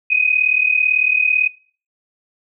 sine tone pair together, 2489 / 2527 Hz, D#7 / D#7, 0 / +26 cents, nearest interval unison, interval 26 cents, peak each -15 dBFS, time 0.1-1.48 s, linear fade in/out 10 ms, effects noise-tail reverb RT60 0.4 s tail -20 dB re dry

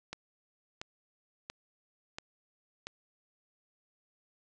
click train, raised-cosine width 0.2 ms, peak -22 dBFS, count 5, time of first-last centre 0.13-2.87 s, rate 1.46 Hz, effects resampled to 22050 Hz + 10-bit

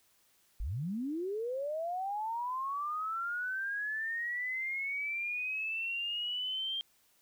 sine linear sweep, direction up, 38.72 to 3194 Hz, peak -33 dBFS, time 0.6-6.81 s, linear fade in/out 0 ms, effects white hiss -69 dBFS RMS until 7.21 s

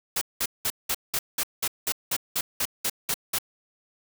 white noise bursts, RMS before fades -26 dBFS, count 14, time 0.16-3.386 s, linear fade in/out 5 ms, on 54 ms, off 190 ms, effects none

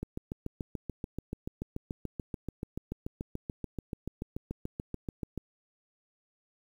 click train, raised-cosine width 3 ms, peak -22 dBFS, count 38, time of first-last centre 0.03-5.377 s, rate 6.92 Hz, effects 9-bit

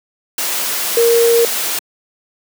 sine tone in noise, 466.2 Hz, A#4, in tune, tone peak -8 dBFS, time 0.97-1.45 s, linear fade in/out 2 ms, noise white, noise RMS -19 dBFS, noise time 0.38-1.79 s, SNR +8 dB, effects high-pass 300 Hz 12 dB/octave

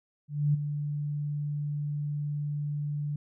sine tone with ADSR envelope, 146.83 Hz, D3, in tune, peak -20 dBFS, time 0.28-3.16 s, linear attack 260 ms, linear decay 15 ms, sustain -9 dB, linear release 4 ms, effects none

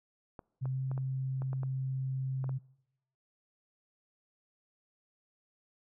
clicks, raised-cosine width 1 ms, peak -31 dBFS, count 9, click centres 0.392 / 0.656 / 0.915 / 0.978 / 1.42 / 1.531 / 1.633 / 2.442 / 2.493 s
sine tone with pitch glide, 130.81 to 132.1 Hz, C3 to C3, 0 to +17 cents, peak -31 dBFS, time 0.61-2.59 s, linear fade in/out 20 ms, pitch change +17 cents, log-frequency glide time 0.71-0.79 s
effects noise-tail reverb RT60 0.9 s tail -24 dB re dry

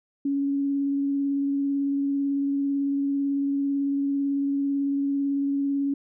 sine tone with vibrato, 279.3 Hz, C#4, 13 cents sharp, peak -22 dBFS, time 0.25-5.94 s, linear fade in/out 5 ms, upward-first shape sine, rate 18 Hz, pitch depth 12 cents each way, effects none

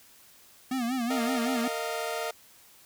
square tone with vibrato, 246.9 Hz, B3, in tune, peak -28 dBFS, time 0.71-1.68 s, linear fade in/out 5 ms, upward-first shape sine, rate 5.3 Hz, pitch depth 120 cents each way
sawtooth chord, Bb suspended fourth, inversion none, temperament equal with one note detuned, 458.4 / 622.3 / 698.5 Hz, Bb4 / Eb5 / F5, -29 / 0 / 0 cents, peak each -31 dBFS, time 1.1-2.31 s, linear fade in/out 5 ms
effects white hiss -56 dBFS RMS until 2.85 s

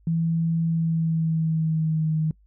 sine tone with pitch glide, 164.81 to 156.73 Hz, E3 to D#3, 0 to +13 cents, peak -20 dBFS, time 0.07-2.31 s, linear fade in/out 2 ms, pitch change -87 cents, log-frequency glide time 0.65-2.14 s, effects noise-tail reverb RT60 0.1 s tail -23 dB re dry + added 51 Hz sine -54 dBFS peak until 2.46 s

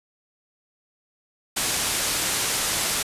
white low-pass noise, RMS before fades -25 dBFS, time 1.56-3.03 s, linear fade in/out 10 ms, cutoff 11000 Hz, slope 24 dB/octave, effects resampled to 32000 Hz

